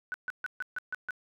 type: tone bursts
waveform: sine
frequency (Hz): 1493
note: F#6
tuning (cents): +15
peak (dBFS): -31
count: 7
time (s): 0.12-1.107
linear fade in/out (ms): 0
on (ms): 21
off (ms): 140
effects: none